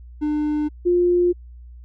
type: tone pair in turn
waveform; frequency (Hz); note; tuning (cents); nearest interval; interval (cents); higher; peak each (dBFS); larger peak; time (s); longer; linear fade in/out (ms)
triangle / sine; 300 / 353.1; D4 / F4; +37 / +19; minor third; 282; second; -17 / -14; second; 0.21-0.69 / 0.85-1.33; neither; 20
effects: added 60 Hz sine -38 dBFS peak until 1.84 s